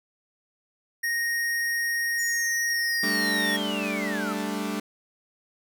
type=tone with pitch glide; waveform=square; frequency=1864.7 to 1852.9 Hz; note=A#6 to A#6; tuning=0 to -11 cents; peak=-25 dBFS; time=1.03-3.57 s; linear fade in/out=10 ms; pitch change=-11 cents; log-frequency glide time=2.83-3.34 s
type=linear sweep; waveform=sine; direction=down; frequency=7040 to 1226 Hz; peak=-31 dBFS; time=2.18-4.34 s; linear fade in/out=20 ms
type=chord; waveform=sawtooth; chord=G suspended second; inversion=none; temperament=equal; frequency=196 / 220 / 293.7 Hz; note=G3 / A3 / D4; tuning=0 / 0 / 0 cents; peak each=-28 dBFS; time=3.03-4.8 s; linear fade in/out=5 ms
effects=none